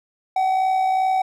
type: tone with amplitude modulation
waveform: triangle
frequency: 757 Hz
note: F#5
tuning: 39 cents sharp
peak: -13 dBFS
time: 0.36-1.22 s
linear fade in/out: 5 ms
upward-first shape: sine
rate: 62.6 Hz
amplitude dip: 40%
effects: none